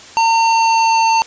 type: tone with pitch glide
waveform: square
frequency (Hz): 910 to 902.1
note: A#5 to A5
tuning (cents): -42 to +43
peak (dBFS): -11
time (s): 0.17-1.22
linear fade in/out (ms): 0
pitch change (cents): -15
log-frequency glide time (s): 0.38-1.03
effects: white hiss -37 dBFS RMS until 1.26 s + resampled to 16000 Hz